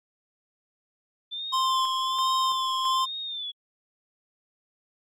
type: tone with vibrato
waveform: sine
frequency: 3520 Hz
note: A7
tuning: in tune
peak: -31 dBFS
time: 1.31-3.52 s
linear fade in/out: 20 ms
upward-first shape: sine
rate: 1.2 Hz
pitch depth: 100 cents each way
type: tone with tremolo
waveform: square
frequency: 1046.5 Hz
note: C6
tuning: in tune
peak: -23 dBFS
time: 1.52-3.06 s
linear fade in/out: 20 ms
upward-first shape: square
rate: 1.5 Hz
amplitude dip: 35%
effects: low-pass 8000 Hz 12 dB/octave + AAC 64 kbps